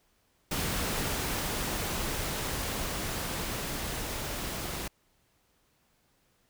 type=noise with level ramp; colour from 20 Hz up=pink; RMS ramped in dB=-31 to -36 dBFS; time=0.51-4.88 s; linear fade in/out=5 ms; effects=pink hiss -70 dBFS RMS until 6.49 s